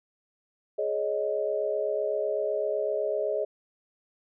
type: chord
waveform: sine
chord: Ab suspended fourth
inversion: none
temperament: equal with one note detuned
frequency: 419.9 / 554.4 / 622.3 Hz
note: Ab4 / Db5 / Eb5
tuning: +19 / 0 / 0 cents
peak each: -30 / -31 / -29 dBFS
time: 0.78-3.45 s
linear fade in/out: 10 ms
effects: none